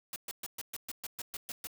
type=noise bursts; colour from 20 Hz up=white; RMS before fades=-40 dBFS; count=11; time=0.13-1.671 s; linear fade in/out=2 ms; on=31 ms; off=120 ms; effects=none